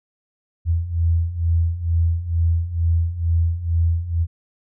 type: beating tone pair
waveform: sine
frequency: 82.3 / 84.5 Hz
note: E2 / E2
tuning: -2 / +43 cents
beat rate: 2.2 Hz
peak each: -22 / -18 dBFS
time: 0.65-4.27 s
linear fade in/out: 50 ms
effects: none